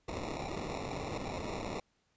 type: noise with sample-and-hold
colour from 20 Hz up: blue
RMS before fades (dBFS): -39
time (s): 0.08-1.8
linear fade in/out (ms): 5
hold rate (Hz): 1575
effects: pink hiss -75 dBFS RMS until 2.16 s + resampled to 16000 Hz